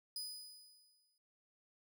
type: tone with exponential decay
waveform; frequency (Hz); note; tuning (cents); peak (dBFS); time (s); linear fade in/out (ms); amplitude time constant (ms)
sawtooth; 4978; D#8; 0; -37; 0.16-1.18; 2; 220
effects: none